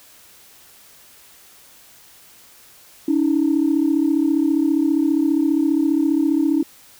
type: tone pair together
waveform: sine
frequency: 284.5 / 319.4 Hz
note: C#4 / D#4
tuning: +45 / +45 cents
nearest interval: major second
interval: 200 cents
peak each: -17 dBFS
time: 3.08-6.63 s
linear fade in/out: 5 ms
effects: tanh soft clip ceiling -8 dBFS + white hiss -48 dBFS RMS until 6.99 s